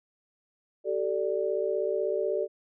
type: chord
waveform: sine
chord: G suspended second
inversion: none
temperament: equal with one note detuned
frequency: 383.9 / 440 / 587.3 Hz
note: G4 / A4 / D5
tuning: -36 / 0 / 0 cents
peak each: -30 dBFS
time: 0.84-2.48 s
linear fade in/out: 50 ms
effects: none